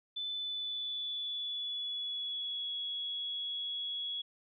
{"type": "tone with pitch glide", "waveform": "sine", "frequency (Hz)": [3509, 3351], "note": ["A7", "G#7"], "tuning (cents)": [-5, 15], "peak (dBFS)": -35, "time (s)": [0.16, 4.22], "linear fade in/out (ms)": 10, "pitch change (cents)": -80, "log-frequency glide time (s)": [0.32, 2.74], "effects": []}